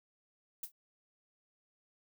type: noise with exponential decay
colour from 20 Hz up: violet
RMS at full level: -35 dBFS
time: 0.63-0.72 s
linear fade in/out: 5 ms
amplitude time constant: 19 ms
effects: none